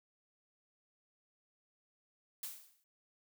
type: noise with exponential decay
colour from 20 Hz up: blue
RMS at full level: -40 dBFS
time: 2.43-2.84 s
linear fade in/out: 1 ms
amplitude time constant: 87 ms
effects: none